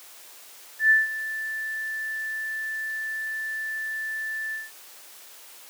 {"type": "tone with ADSR envelope", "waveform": "sine", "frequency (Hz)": 1760, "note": "A6", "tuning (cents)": 0, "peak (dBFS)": -13, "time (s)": [0.79, 4.71], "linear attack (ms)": 110, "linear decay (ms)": 170, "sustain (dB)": -15, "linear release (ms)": 180, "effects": ["white hiss -47 dBFS RMS until 5.69 s", "high-pass 400 Hz 12 dB/octave"]}